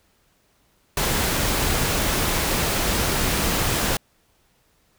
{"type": "noise", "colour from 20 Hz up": "pink", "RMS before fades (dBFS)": -22, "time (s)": [0.97, 3.97], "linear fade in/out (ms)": 2, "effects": ["pink hiss -63 dBFS RMS until 4.98 s"]}